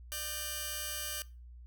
5% pulse tone cluster, 598 / 1560 / 2887 Hz, D5 / G6 / F#7, +31 / -9 / -43 cents, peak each -32 / -29 / -33 dBFS, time 0.12-1.22 s, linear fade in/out 0 ms, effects noise-tail reverb RT60 0.3 s tail -20 dB re dry + added 60 Hz sine -48 dBFS peak until 1.66 s

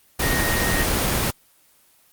sine tone in noise, 1864.7 Hz, A#6, in tune, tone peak -24 dBFS, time 0.22-0.84 s, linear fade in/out 10 ms, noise pink, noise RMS -21 dBFS, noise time 0.19-1.31 s, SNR -6 dB, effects white hiss -57 dBFS RMS until 2.12 s + Opus 24 kbps

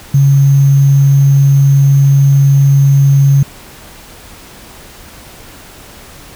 sine tone with sample-and-hold, 138.59 Hz, C#3, in tune, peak -4 dBFS, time 0.14-3.43 s, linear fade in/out 5 ms, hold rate 6300 Hz, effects pink hiss -35 dBFS RMS until 6.35 s

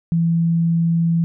sine tone, 167 Hz, E3, 23 cents sharp, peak -14 dBFS, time 0.12-1.24 s, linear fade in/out 0 ms, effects none

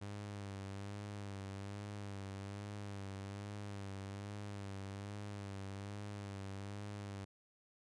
sawtooth tone with vibrato, 100.1 Hz, G2, 37 cents sharp, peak -40 dBFS, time 0.01-7.25 s, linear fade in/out 10 ms, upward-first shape sine, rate 1.2 Hz, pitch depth 45 cents each way, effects resampled to 22050 Hz

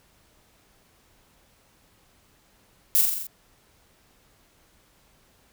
violet noise with echo, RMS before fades -19 dBFS, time 2.95-3.01 s, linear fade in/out 0 ms, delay 43 ms, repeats 6, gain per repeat -3 dB, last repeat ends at 3.268 s, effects pink hiss -61 dBFS RMS until 5.52 s

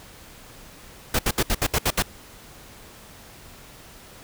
pink noise bursts, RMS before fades -21 dBFS, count 8, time 1.14-2.024 s, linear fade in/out 5 ms, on 51 ms, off 68 ms, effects pink hiss -46 dBFS RMS until 4.23 s

